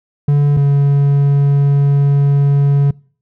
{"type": "tone pair in turn", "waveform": "triangle", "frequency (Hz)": [144.2, 141.31], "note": ["D3", "C#3"], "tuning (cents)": [-31, 34], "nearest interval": "unison", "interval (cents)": 35, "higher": "first", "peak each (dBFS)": -6, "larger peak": "neither", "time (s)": [[0.28, 0.57], [0.57, 2.91]], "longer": "second", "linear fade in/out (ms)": 5, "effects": ["noise-tail reverb RT60 0.5 s tail -25 dB re dry"]}